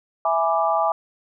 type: chord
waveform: sine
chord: E dominant seventh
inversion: none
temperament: equal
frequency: 659.3 / 830.6 / 987.8 / 1174.7 Hz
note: E5 / G#5 / B5 / D6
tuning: 0 / 0 / 0 / 0 cents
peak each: -22 / -22 / -27 / -23 dBFS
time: 0.25-0.92 s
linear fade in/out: 2 ms
effects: none